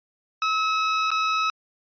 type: tone with dropouts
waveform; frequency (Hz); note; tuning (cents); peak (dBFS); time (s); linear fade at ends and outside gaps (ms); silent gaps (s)
sawtooth; 1289; E6; -39; -17; 0.42-1.5; 1; 1.105-1.115
effects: resampled to 11025 Hz